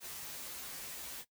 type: noise with comb filter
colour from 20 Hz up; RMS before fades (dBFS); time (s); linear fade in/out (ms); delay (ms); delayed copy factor
white; -45; 0-1.25; 50; 10; -0.95
effects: noise-tail reverb RT60 0.1 s tail -17 dB re dry